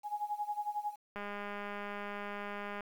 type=tone with tremolo; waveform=sine; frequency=833 Hz; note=G#5; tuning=5 cents sharp; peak=-31 dBFS; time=0.03-0.96 s; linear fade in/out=50 ms; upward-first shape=sine; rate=11 Hz; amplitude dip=85%
type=click train; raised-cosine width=0.5 ms; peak=-27 dBFS; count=337; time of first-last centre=1.16-2.807 s; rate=204 Hz
effects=10-bit